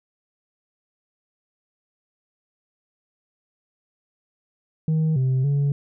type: tone with pitch steps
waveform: sine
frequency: 158 / 130.4 / 141.9 Hz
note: D#3 / C3 / C#3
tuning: +27 / -5 / +41 cents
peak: -15 dBFS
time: 4.88-5.72 s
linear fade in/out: 2 ms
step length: 280 ms
effects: tanh soft clip ceiling -17 dBFS

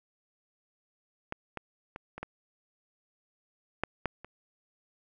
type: clicks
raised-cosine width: 0.5 ms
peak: -19 / -21 / -25 / -26 / -21 / -13 / -14 / -29 dBFS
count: 8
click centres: 1.324 / 1.573 / 1.961 / 2.18 / 2.23 / 3.836 / 4.057 / 4.246 s
effects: none

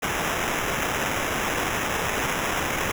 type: noise with sample-and-hold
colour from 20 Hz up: blue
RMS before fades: -26 dBFS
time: 0.02-2.92 s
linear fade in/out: 10 ms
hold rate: 4410 Hz
effects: none

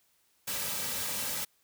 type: noise with comb filter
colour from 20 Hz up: white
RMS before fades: -34 dBFS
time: 0.47-1.45 s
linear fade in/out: 10 ms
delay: 2.8 ms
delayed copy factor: -0.55
effects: white hiss -70 dBFS RMS until 1.63 s

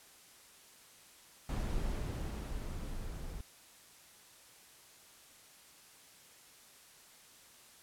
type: noise with level ramp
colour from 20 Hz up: brown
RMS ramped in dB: -34 to -44 dBFS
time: 1.49-3.41 s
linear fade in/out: 2 ms
effects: white hiss -59 dBFS RMS until 7.82 s + low-pass 12000 Hz 12 dB/octave

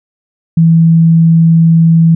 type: tone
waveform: sine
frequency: 164.5 Hz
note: E3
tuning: 3 cents flat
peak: -3 dBFS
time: 0.57-2.15 s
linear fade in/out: 5 ms
effects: none

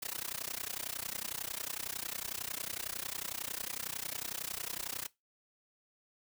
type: noise with amplitude modulation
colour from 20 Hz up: white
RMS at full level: -36 dBFS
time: 0.02-5.07 s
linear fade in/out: 10 ms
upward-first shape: sine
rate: 31 Hz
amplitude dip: 100%
effects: noise-tail reverb RT60 0.2 s tail -20 dB re dry

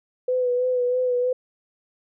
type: tone with vibrato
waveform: sine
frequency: 499 Hz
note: B4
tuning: 18 cents sharp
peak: -19 dBFS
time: 0.28-1.33 s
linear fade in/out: 5 ms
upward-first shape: sine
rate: 3.1 Hz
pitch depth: 31 cents each way
effects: none

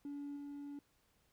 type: tone with level steps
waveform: triangle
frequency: 285.9 Hz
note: D4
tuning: 46 cents flat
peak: -39 / -42 dBFS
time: 0.05-0.79 s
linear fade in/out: 2 ms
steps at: 0.36 s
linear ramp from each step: 10 ms
effects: tanh soft clip ceiling -38 dBFS + pink hiss -75 dBFS RMS until 1.32 s

